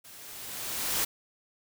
white noise with level ramp, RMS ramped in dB -50 to -27 dBFS, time 0.04-1.05 s, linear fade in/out 10 ms, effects none

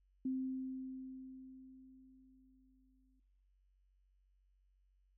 sine tone with exponential decay, 261.2 Hz, C4, 3 cents flat, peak -34 dBFS, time 0.25-3.2 s, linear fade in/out 5 ms, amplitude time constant 640 ms, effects noise-tail reverb RT60 0.8 s tail -20 dB re dry + added 47 Hz sine -70 dBFS peak until 5.17 s

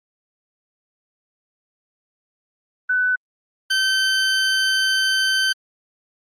sine / 20% pulse tone pair in turn, 1499 / 1543.8 Hz, F#6 / G6, +22 / -27 cents, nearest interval minor second, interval 51 cents, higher second, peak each -16 / -12 dBFS, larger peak second, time 2.89-3.16 / 3.7-5.53 s, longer second, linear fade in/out 10 ms, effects low-pass 9000 Hz 12 dB/octave + Opus 32 kbps

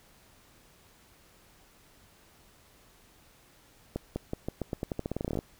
accelerating click train, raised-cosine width 2 ms, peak -18 dBFS, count 20, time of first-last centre 3.96-5.389 s, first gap 200 ms, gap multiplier 0.87, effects pink hiss -60 dBFS RMS until 5.59 s

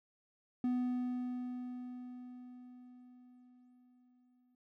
triangle tone with exponential decay, 248.7 Hz, B3, 12 cents sharp, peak -28 dBFS, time 0.64-4.55 s, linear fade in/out 2 ms, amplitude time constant 850 ms, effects none

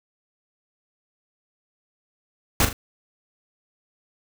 pink noise with echo, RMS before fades -18 dBFS, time 2.6-2.65 s, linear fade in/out 2 ms, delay 40 ms, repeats 2, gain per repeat -8 dB, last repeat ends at 2.73 s, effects none

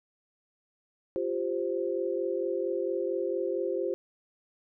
sine chord, F suspended second, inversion none, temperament equal with one note detuned, 349.2 / 393.6 / 523.3 Hz, F4 / G4 / C5, 0 / +7 / 0 cents, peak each -32 dBFS, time 1.16-3.94 s, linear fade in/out 0 ms, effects none

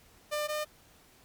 sawtooth tone pair in turn, 598 / 605.3 Hz, D5 / D#5, +31 / -48 cents, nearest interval unison, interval 21 cents, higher second, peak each -26 / -27 dBFS, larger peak first, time 0.31-0.48 / 0.48-0.65 s, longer neither, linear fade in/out 20 ms, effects pink hiss -60 dBFS RMS until 1.24 s + MP3 96 kbps

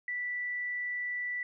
sine tone, 1968 Hz, B6, 7 cents flat, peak -32 dBFS, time 0.08-1.43 s, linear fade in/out 2 ms, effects none

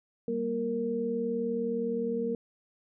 sine tone cluster, 195.7 / 235.3 / 463.7 Hz, G3 / A#3 / A#4, -3 / +16 / -9 cents, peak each -37 / -33 / -30 dBFS, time 0.28-2.35 s, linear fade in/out 2 ms, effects none

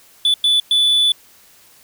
triangle tone bursts at uneven times, 3472 Hz, A7, 24 cents flat, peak -10 dBFS, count 3, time 0.25-0.34 / 0.44-0.6 / 0.71-1.12 s, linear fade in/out 2 ms, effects white hiss -49 dBFS RMS until 1.83 s

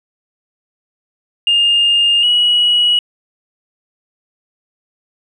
sine tone pair in turn, 2822 / 2916 Hz, F7 / F#7, +17 / -26 cents, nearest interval minor second, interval 57 cents, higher second, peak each -8 dBFS, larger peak neither, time 1.47-2.23 / 2.23-2.99 s, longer neither, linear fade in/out 2 ms, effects tanh soft clip ceiling -5 dBFS

